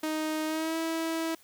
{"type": "tone with pitch glide", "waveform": "sawtooth", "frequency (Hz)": [311.5, 325.9], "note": ["D#4", "E4"], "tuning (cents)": [2, -20], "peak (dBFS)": -25, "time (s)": [0.03, 1.35], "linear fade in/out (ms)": 5, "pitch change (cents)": 78, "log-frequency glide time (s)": [0.46, 0.77], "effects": ["white hiss -59 dBFS RMS until 1.43 s"]}